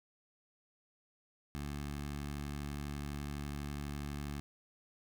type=tone with notch filter; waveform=15% pulse; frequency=72.1 Hz; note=D2; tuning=31 cents flat; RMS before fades=-41 dBFS; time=1.55-4.4 s; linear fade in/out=0 ms; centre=580 Hz; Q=1.6; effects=none